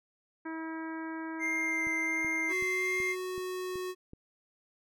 harmonic tone, 322.4 Hz, E4, 38 cents flat, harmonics 1 / 2 / 3 / 4 / 5 / 6 / 7, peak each -37 / -50 / -44 / -50 / -45 / -52 / -54 dBFS, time 0.45-2.53 s, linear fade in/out 10 ms
triangle tone with vibrato, 2100 Hz, C7, 6 cents sharp, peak -28 dBFS, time 1.39-3.16 s, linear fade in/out 50 ms, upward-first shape sine, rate 1.4 Hz, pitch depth 10 cents each way
click train, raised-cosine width 3 ms, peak -34 dBFS, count 7, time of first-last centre 1.87-4.134 s, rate 2.65 Hz
square tone with pitch glide, 370.1 to 367.3 Hz, F#4 to F#4, 0 to -13 cents, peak -35 dBFS, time 2.48-3.95 s, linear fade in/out 50 ms, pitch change -13 cents, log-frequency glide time 2.87-3.8 s
effects none

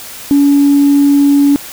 sine tone, 283.7 Hz, C#4, 40 cents sharp, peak -4 dBFS, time 0.31-1.56 s, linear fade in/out 0 ms, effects tanh soft clip ceiling -1 dBFS + white hiss -29 dBFS RMS until 1.72 s

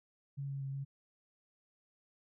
sine tone with pitch steps, 139.3 / 138 / 136 / 137.9 Hz, C#3 / C#3 / C#3 / C#3, +9 / -7 / -33 / -9 cents, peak -37 dBFS, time 0.37-0.85 s, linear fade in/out 20 ms, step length 120 ms, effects none

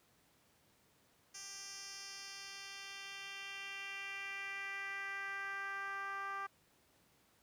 10% pulse tone with band-pass filter sweep, 394.1 Hz, G4, 9 cents sharp, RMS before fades -45 dBFS, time 1.34-6.47 s, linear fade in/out 10 ms, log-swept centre 6300 to 1200 Hz, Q 2.4, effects pink hiss -71 dBFS RMS until 7.42 s + high-pass 80 Hz 12 dB/octave

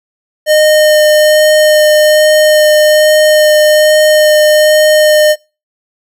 square tone with vibrato, 611 Hz, D#5, 32 cents flat, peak -5 dBFS, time 0.46-5.36 s, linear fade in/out 50 ms, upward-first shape sine, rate 1.2 Hz, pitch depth 8 cents each way, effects noise-tail reverb RT60 0.3 s tail -24 dB re dry

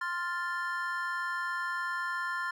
triangle chord, F major, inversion second, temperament equal, 1046.5 / 1396.9 / 1760 Hz, C6 / F6 / A6, 0 / 0 / 0 cents, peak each -34 dBFS, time 0.01-2.51 s, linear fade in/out 5 ms, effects none

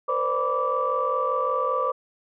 sine tone cluster, 470.8 / 516 / 583 / 988 / 1163 Hz, A#4 / C5 / D5 / B5 / D6, +17 / -24 / -13 / 0 / -17 cents, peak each -32 / -26 / -32 / -33 / -24 dBFS, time 0.08-1.92 s, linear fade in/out 10 ms, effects tanh soft clip ceiling -11 dBFS

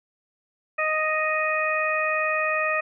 harmonic tone, 622.3 Hz, D#5, in tune, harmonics 1 / 2 / 3 / 4, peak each -27 / -27 / -27 / -27 dBFS, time 0.78-2.81 s, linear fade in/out 10 ms, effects none

